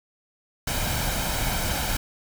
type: noise with comb filter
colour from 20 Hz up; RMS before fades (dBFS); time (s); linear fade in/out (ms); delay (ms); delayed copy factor
pink; -26; 0.67-1.97; 5; 1.3; +0.55
effects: none